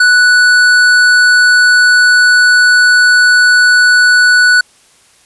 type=tone with hard clipping; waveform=sine; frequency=1480 Hz; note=F#6; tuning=in tune; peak=-6 dBFS; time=0-4.61 s; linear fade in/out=5 ms; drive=11 dB; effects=white hiss -47 dBFS RMS until 5.25 s + resampled to 24000 Hz